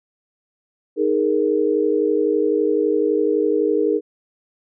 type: chord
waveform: sine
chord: D# suspended fourth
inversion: none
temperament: just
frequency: 311.1 / 414.8 / 466.7 Hz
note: D#4 / G#4 / A#4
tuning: 0 / -2 / +2 cents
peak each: -21 / -19 / -20 dBFS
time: 0.96-4.01 s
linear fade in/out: 50 ms
effects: none